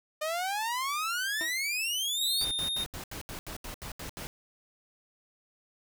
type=exponential sweep; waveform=sawtooth; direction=up; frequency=602 to 4672 Hz; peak=-26 dBFS; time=0.21-2.45 s; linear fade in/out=10 ms
type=tone with exponential decay; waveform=20% pulse; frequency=329.6 Hz; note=E4; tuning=in tune; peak=-30 dBFS; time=1.41-1.58 s; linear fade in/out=0 ms; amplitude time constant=36 ms
type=tone with vibrato; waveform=square; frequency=3667 Hz; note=A#7; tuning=29 cents flat; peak=-30 dBFS; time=2.2-2.85 s; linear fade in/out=20 ms; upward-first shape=square; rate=2.3 Hz; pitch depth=10 cents each way
type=noise bursts; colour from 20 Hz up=pink; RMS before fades=-40 dBFS; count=11; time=2.41-4.27 s; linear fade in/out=0 ms; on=100 ms; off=76 ms
effects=none